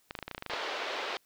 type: clicks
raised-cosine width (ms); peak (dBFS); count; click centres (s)
0.3; -21; 12; 0.109 / 0.152 / 0.189 / 0.227 / 0.28 / 0.313 / 0.348 / 0.38 / 0.424 / 0.463 / 0.498 / 0.536
type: band-pass noise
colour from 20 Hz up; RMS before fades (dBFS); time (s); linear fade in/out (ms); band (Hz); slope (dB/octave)
pink; -36; 0.5-1.17; 0; 440 to 4300; 24
effects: white hiss -69 dBFS RMS until 1.25 s